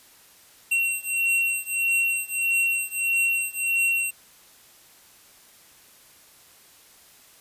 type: beating tone pair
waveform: square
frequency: 2732 / 2733.6 Hz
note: F7 / F7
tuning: -39 / -38 cents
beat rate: 1.6 Hz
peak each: -25 / -26 dBFS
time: 0.71-4.11 s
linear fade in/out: 10 ms
effects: white hiss -53 dBFS RMS until 7.4 s + resampled to 32000 Hz